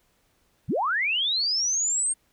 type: linear sweep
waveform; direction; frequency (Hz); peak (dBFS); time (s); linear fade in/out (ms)
sine; up; 72.2 to 8650; -22; 0.68-2.14; 20
effects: pink hiss -67 dBFS RMS until 2.32 s